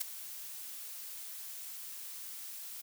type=noise with ADSR envelope; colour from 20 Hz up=blue; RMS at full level=-31 dBFS; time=0-2.82 s; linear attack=14 ms; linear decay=7 ms; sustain=-14 dB; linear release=17 ms; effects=none